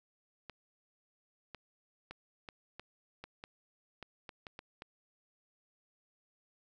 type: clicks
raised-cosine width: 0.3 ms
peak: -29 dBFS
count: 12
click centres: 0.497 / 1.547 / 2.11 / 2.488 / 2.796 / 3.24 / 3.439 / 4.027 / 4.292 / 4.468 / 4.591 / 4.821 s
effects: none